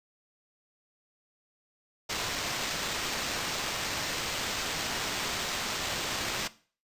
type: noise with sample-and-hold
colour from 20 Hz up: violet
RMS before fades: -33 dBFS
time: 2.09-6.48 s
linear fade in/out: 10 ms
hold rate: 11025 Hz
effects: noise-tail reverb RT60 0.4 s tail -17 dB re dry + resampled to 32000 Hz